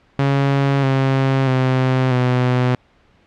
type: tone with pitch steps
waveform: sawtooth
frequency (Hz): 138.59 / 134.1 / 129.76 / 125.56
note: C#3 / C3 / C3 / B2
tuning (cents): 0 / +43 / -14 / +29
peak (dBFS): -10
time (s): 0.19-2.75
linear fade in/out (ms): 2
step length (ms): 640
effects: pink hiss -55 dBFS RMS until 3.26 s + low-pass 3000 Hz 12 dB/octave